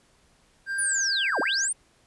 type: tone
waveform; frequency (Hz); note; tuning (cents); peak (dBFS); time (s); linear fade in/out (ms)
triangle; 1588; G6; +22; -25; 0.66-1.69; 50
type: linear two-way sweep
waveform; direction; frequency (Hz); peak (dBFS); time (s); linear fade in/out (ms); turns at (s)
sine; down then up; 9960 to 235 to 9410; -24; 0.78-1.73; 10; 1.4
effects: pink hiss -62 dBFS RMS until 2.06 s + resampled to 24000 Hz